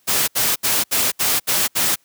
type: noise bursts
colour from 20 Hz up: white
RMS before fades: -18 dBFS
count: 7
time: 0.07-1.96 s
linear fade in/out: 20 ms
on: 210 ms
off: 70 ms
effects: white hiss -60 dBFS RMS until 2.04 s + high-pass 80 Hz 12 dB/octave